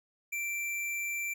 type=tone; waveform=square; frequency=2348 Hz; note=D7; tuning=1 cent flat; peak=-33 dBFS; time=0.32-1.34 s; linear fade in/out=10 ms; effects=none